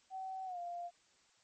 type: tone with pitch glide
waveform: sine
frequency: 760 to 696.9 Hz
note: F#5 to F5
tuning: +46 to -4 cents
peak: -40 dBFS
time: 0.1-0.91 s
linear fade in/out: 50 ms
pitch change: -150 cents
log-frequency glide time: 0.45-0.59 s
effects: white hiss -70 dBFS RMS until 1.43 s + MP3 32 kbps